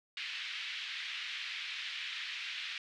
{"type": "band-pass noise", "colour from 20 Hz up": "pink", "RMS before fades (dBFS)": -41, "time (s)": [0.17, 2.78], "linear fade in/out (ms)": 2, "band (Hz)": [2000, 3800], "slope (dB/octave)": 24, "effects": []}